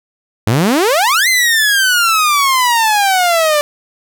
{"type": "exponential two-way sweep", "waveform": "sawtooth", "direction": "up then down", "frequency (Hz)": [99.6, 2093, 583], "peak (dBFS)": -6, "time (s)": [0.47, 3.61], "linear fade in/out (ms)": 0, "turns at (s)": 1.28, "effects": []}